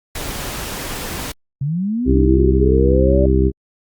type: noise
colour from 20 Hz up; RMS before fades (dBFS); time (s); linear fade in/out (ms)
pink; -26; 0.15-1.32; 5
type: linear sweep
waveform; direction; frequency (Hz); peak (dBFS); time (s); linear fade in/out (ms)
sine; up; 130.7 to 587.3; -17; 1.61-3.26; 5
type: harmonic tone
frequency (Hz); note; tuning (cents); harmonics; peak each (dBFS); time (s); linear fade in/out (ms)
65.6; C2; +5; 1 / 2 / 3 / 4 / 5 / 6; -14 / -20 / -21 / -24 / -20 / -18; 2.05-3.52; 50
effects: Opus 48 kbps